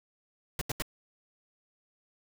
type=noise bursts; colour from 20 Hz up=pink; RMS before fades=-32 dBFS; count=3; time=0.59-0.822 s; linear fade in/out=2 ms; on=24 ms; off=80 ms; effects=none